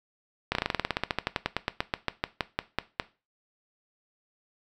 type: slowing click train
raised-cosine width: 0.3 ms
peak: -9 dBFS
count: 27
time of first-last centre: 0.52-2.999 s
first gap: 31 ms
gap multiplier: 1.08
effects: noise-tail reverb RT60 0.3 s tail -17 dB re dry